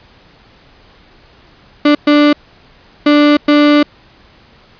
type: tone bursts at uneven times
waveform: 35% pulse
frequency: 294.1 Hz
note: D4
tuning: 3 cents sharp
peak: -4 dBFS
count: 4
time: 1.85-1.95 / 2.07-2.33 / 3.06-3.37 / 3.48-3.83 s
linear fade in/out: 5 ms
effects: pink hiss -45 dBFS RMS until 4.79 s + resampled to 11025 Hz